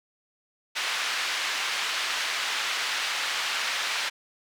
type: band-pass noise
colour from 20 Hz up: pink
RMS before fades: -29 dBFS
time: 0.75-4.1 s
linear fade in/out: 20 ms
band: 1500 to 4500 Hz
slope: 12 dB/octave
effects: none